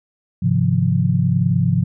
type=chord; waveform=sine; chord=F minor seventh; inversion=first; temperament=equal with one note detuned; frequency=103.83 / 133.56 / 155.56 / 174.61 Hz; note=Ab2 / C3 / Eb3 / F3; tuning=0 / +36 / 0 / 0 cents; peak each=-20 / -18 / -24 / -18 dBFS; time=0.42-1.84 s; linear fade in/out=10 ms; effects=none

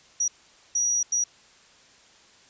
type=tone bursts at uneven times; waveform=sine; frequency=5790 Hz; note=F#8; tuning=38 cents flat; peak=-21 dBFS; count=3; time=0.2-0.28 / 0.75-1.03 / 1.12-1.24 s; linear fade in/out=5 ms; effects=white hiss -55 dBFS RMS until 2.49 s + resampled to 16000 Hz

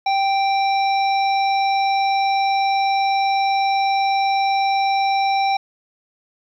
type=harmonic tone; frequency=784 Hz; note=G5; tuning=in tune; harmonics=1 / 3 / 5 / 7; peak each=-16 / -26 / -30 / -33 dBFS; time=0.06-5.57 s; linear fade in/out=5 ms; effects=9-bit

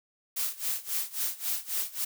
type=noise with tremolo; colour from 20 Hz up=blue; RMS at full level=-29 dBFS; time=0.36-2.05 s; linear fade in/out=10 ms; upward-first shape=sine; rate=3.7 Hz; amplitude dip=90%; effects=none

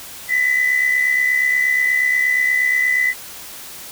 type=tone pair together; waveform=sine; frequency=1938.6 / 2007 Hz; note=B6 / B6; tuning=-33 / +27 cents; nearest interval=minor second; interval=60 cents; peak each=-20 / -14 dBFS; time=0.28-3.14 s; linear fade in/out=50 ms; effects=tanh soft clip ceiling -8 dBFS + white hiss -35 dBFS RMS until 3.91 s

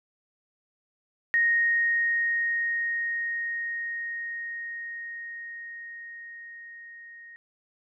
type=tone with level ramp; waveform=sine; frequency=1864.7 Hz; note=A#6; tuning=in tune; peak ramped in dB=-19 to -44 dBFS; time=1.34-7.36 s; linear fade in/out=0 ms; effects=none

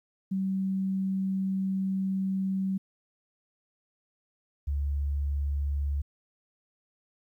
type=tone pair in turn; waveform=sine; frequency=191.4 / 71.16 Hz; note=G3 / C#2; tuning=-41 / +46 cents; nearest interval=octave + perfect fourth; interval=1713 cents; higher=first; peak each=-26 dBFS; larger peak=neither; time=0.31-2.78 / 4.67-6.02 s; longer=first; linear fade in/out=10 ms; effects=11-bit

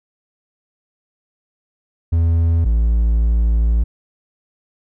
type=tone pair in turn; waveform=triangle; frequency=83.2 / 56.4 Hz; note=E2 / A1; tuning=+17 / +44 cents; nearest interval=perfect fifth; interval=673 cents; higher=first; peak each=-10 dBFS; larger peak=neither; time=2.12-2.65 / 2.65-3.84 s; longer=second; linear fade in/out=10 ms; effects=none

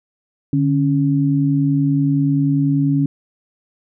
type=tone pair together; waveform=sine; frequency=146.84 / 277.2 Hz; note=D3 / C#4; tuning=0 / 0 cents; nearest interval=major seventh; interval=1100 cents; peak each=-16 dBFS; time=0.53-3.06 s; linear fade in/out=2 ms; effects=none

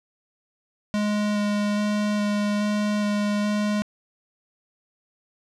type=tone with vibrato; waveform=square; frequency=207.7 Hz; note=G#3; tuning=in tune; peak=-22 dBFS; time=0.94-3.82 s; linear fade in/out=0 ms; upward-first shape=square; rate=1.2 Hz; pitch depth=8 cents each way; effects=low-pass 7000 Hz 12 dB/octave

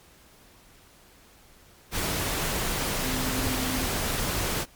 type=tone in noise; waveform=sine; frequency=257.5 Hz; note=C4; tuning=28 cents flat; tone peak=-31 dBFS; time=3-3.87 s; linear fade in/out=50 ms; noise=pink; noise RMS=-28 dBFS; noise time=1.91-4.66 s; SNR=-6 dB; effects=pink hiss -55 dBFS RMS until 4.75 s + MP3 96 kbps

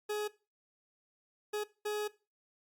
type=tone bursts at uneven times; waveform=40% pulse; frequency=420 Hz; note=G#4; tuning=19 cents sharp; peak=-32 dBFS; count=3; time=0.09-0.28 / 1.53-1.64 / 1.85-2.08 s; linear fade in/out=10 ms; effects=noise-tail reverb RT60 0.3 s tail -19 dB re dry + Opus 48 kbps

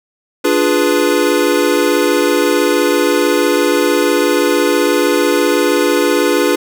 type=chord; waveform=square; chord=D diminished seventh; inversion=none; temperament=equal; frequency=293.7 / 349.2 / 415.3 / 493.9 Hz; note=D4 / F4 / Ab4 / Cb5; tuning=0 / 0 / 0 / 0 cents; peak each=-17 dBFS; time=0.44-6.56 s; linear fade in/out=10 ms; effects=none

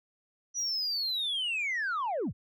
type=linear sweep; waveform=sine; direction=down; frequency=5920 to 51.91 Hz; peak=-27 dBFS; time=0.54-2.33 s; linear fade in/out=50 ms; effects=tanh soft clip ceiling -27 dBFS

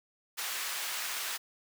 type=high-pass noise; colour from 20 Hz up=pink; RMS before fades=-36 dBFS; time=0.37-1.38 s; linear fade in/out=20 ms; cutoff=1300 Hz; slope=12 dB/octave; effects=none

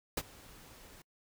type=noise with ADSR envelope; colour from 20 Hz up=pink; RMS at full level=-32 dBFS; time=0.17-1.02 s; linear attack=5 ms; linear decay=42 ms; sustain=-23 dB; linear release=4 ms; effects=noise-tail reverb RT60 0.1 s tail -26 dB re dry

